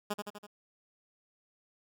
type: tone with echo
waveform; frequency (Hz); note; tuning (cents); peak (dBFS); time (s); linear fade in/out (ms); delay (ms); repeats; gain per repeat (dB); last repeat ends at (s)
10% pulse; 206.9; G#3; -6; -23; 0.1-0.14; 10; 82; 4; -4; 0.468
effects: none